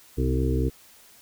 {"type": "harmonic tone with a mistuned harmonic", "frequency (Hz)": 64.4, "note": "C2", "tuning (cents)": -27, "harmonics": [1, 2, 4, 5, 6, 7], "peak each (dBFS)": [-24, -27, -30, -31, -32, -32], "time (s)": [0.17, 0.7], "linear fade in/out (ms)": 20, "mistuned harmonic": 4, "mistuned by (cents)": -27, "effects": ["white hiss -53 dBFS RMS until 1.21 s"]}